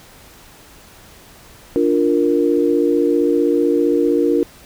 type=chord; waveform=sine; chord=Bb major; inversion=first; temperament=equal; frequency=293.7 / 349.2 / 466.2 Hz; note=D4 / F4 / Bb4; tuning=0 / 0 / 0 cents; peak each=-17 dBFS; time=1.76-4.43 s; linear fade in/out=0 ms; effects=pink hiss -44 dBFS RMS until 4.65 s